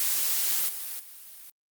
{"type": "noise with level steps", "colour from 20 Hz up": "blue", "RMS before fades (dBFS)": [-26, -35, -46], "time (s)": [0, 1.5], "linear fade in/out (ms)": 2, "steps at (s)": [0.68, 0.99], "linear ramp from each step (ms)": 10, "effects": ["Opus 48 kbps"]}